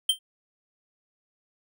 square tone with exponential decay, 3136 Hz, G7, in tune, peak -16 dBFS, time 0.09-0.19 s, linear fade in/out 5 ms, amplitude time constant 20 ms, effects none

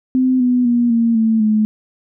sine tone with pitch steps, 257.2 / 248.2 / 239.4 / 231 / 222.9 / 215 Hz, C4 / B3 / A#3 / A#3 / A3 / A3, -30 / +9 / +46 / -16 / +23 / -40 cents, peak -11 dBFS, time 0.15-1.65 s, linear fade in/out 0 ms, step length 250 ms, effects none

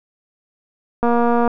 click train, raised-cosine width 1 ms, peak -5 dBFS, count 107, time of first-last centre 1.03-1.477 s, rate 237 Hz, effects none

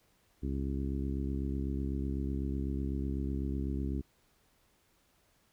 harmonic tone, 68 Hz, C#2, 33 cents flat, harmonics 1 / 2 / 3 / 4 / 5 / 6, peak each -34 / -40 / -40 / -39 / -43 / -48 dBFS, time 0.42-4.02 s, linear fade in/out 20 ms, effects pink hiss -70 dBFS RMS until 5.52 s

